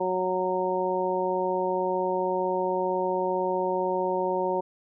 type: harmonic tone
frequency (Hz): 184.4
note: F#3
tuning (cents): -6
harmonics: 1 / 2 / 3 / 4 / 5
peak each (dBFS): -37 / -28 / -29 / -34 / -29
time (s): 0-4.61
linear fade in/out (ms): 10
effects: none